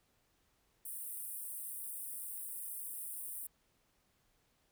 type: high-pass noise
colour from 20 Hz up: pink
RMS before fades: -44 dBFS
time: 0.85-3.47 s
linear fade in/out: 5 ms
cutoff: 8600 Hz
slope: 96 dB/octave
effects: pink hiss -75 dBFS RMS until 4.71 s